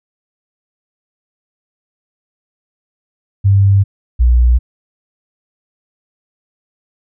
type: tone pair in turn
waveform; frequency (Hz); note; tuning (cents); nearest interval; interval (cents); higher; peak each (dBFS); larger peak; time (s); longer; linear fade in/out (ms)
sine; 98.8 / 60.37; G2 / B1; +14 / -39; major sixth; 853; first; -6; neither; 3.44-3.84 / 4.19-4.59; neither; 20
effects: none